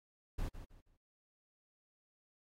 brown noise with echo, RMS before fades -37 dBFS, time 0.38-0.49 s, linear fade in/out 10 ms, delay 160 ms, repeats 3, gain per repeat -11 dB, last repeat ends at 0.97 s, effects AAC 48 kbps

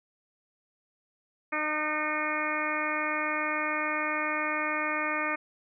harmonic tone with a mistuned harmonic, 304.5 Hz, D#4, 37 cents flat, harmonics 1 / 2 / 3 / 4 / 5 / 6 / 7 / 8, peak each -37 / -36 / -38 / -33 / -37 / -35 / -34 / -37 dBFS, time 1.52-5.36 s, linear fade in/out 10 ms, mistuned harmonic 7, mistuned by +32 cents, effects none

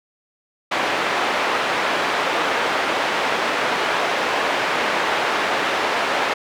pink band-pass noise, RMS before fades -21 dBFS, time 0.71-6.34 s, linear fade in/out 10 ms, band 520 to 2600 Hz, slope 12 dB/octave, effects none

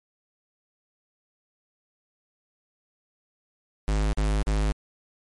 square tone bursts, 51.91 Hz, G#1, in tune, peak -22 dBFS, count 3, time 3.88-4.72 s, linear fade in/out 0 ms, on 250 ms, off 45 ms, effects MP3 48 kbps

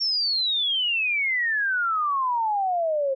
sine exponential sweep, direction down, 5530 to 525 Hz, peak -21 dBFS, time 0-3.15 s, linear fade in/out 20 ms, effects none

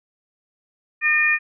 harmonic tone, 608 Hz, D#5, 40 cents flat, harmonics 2 / 3 / 4, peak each -30 / -18 / -18 dBFS, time 1.01-1.39 s, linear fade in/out 50 ms, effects none

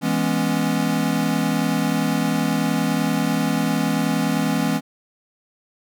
square chord, C# minor seventh, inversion first, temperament equal, 164.81 / 207.7 / 246.9 / 277.2 Hz, E3 / G#3 / B3 / C#4, 0 / 0 / 0 / 0 cents, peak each -25 dBFS, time 0.01-4.81 s, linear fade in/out 50 ms, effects none

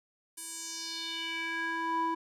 square tone with band-pass filter sweep, 329.6 Hz, E4, in tune, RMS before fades -35 dBFS, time 0.37-2.15 s, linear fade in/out 10 ms, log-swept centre 10000 to 800 Hz, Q 2.9, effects none

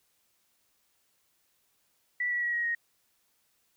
sine tone with pitch steps, 1961 / 1938.5 / 1916.2 / 1894.2 / 1872.4 Hz, B6 / B6 / A#6 / A#6 / A#6, -13 / -33 / +47 / +27 / +7 cents, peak -27 dBFS, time 2.2-2.75 s, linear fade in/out 5 ms, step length 110 ms, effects white hiss -72 dBFS RMS until 3.76 s

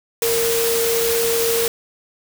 sine tone in noise, 462.2 Hz, A#4, 15 cents flat, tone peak -18 dBFS, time 0.22-1.68 s, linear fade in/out 2 ms, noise white, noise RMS -22 dBFS, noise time 0.22-1.68 s, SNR +1 dB, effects none

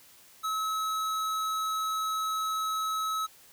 sine tone with hard clipping, 1290 Hz, E6, 38 cents flat, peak -30 dBFS, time 0.43-3.27 s, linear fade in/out 20 ms, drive 17 dB, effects white hiss -56 dBFS RMS until 3.52 s

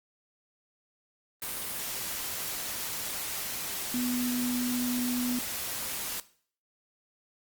sine tone in noise, 246.9 Hz, B3, in tune, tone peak -28 dBFS, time 3.94-5.39 s, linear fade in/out 2 ms, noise white, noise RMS -35 dBFS, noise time 1.42-6.2 s, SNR +4 dB, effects noise-tail reverb RT60 0.5 s tail -17 dB re dry + Opus 32 kbps

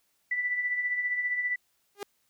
sine tone with tremolo, 1975.5 Hz, B6, in tune, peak -24 dBFS, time 0.31-1.56 s, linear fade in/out 5 ms, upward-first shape triangle, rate 15 Hz, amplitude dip 60%
sawtooth tone with exponential growth, 405.4 Hz, G#4, 42 cents flat, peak -27 dBFS, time 1.95-2.03 s, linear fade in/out 1 ms, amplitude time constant 17 ms
effects white hiss -72 dBFS RMS until 2.29 s

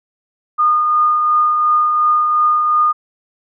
sine tone with tremolo, 1222 Hz, D#6, 32 cents flat, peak -9 dBFS, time 0.58-2.93 s, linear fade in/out 20 ms, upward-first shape triangle, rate 2.8 Hz, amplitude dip 35%, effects none

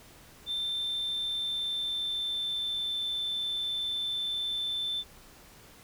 sine tone with pitch glide, 3567 to 3538 Hz, A7 to A7, +23 to +9 cents, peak -28 dBFS, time 0.46-5.04 s, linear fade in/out 50 ms, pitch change -14 cents, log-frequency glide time 1.17-3.16 s, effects tanh soft clip ceiling -27 dBFS + pink hiss -54 dBFS RMS until 5.83 s

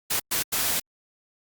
white noise bursts at uneven times, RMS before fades -25 dBFS, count 3, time 0.1-0.2 / 0.31-0.43 / 0.52-0.8 s, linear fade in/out 10 ms, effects Opus 48 kbps

